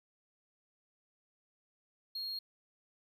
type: tone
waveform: triangle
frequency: 4265 Hz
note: C8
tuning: 32 cents sharp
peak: -36 dBFS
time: 2.15-2.39 s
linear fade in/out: 5 ms
effects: 13-bit